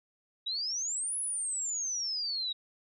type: exponential two-way sweep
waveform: sine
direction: up then down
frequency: 3790 to 10548 to 3790 Hz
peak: -31 dBFS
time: 0.46-2.53 s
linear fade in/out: 10 ms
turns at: 1.18 s
effects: none